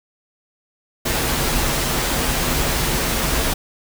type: noise with comb filter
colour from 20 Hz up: pink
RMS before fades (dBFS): -20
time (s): 1.05-3.54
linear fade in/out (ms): 10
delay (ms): 10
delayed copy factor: -0.5
effects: none